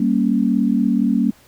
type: chord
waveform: sine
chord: G diminished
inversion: none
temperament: equal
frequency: 196 / 233.1 / 277.2 Hz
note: G3 / Bb3 / Db4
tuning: 0 / 0 / 0 cents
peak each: -19 / -17 / -20 dBFS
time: 0-1.31 s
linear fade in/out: 5 ms
effects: pink hiss -51 dBFS RMS until 1.47 s